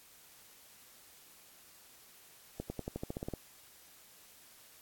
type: accelerating click train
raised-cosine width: 2 ms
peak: -24 dBFS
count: 11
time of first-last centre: 2.6-3.337 s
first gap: 100 ms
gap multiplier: 0.93
effects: white hiss -59 dBFS RMS until 4.81 s + AAC 64 kbps